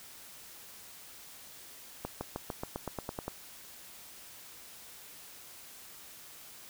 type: accelerating click train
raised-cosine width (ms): 1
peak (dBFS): -21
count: 11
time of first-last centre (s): 2.05-3.28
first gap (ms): 160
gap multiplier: 0.94
effects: white hiss -51 dBFS RMS until 6.69 s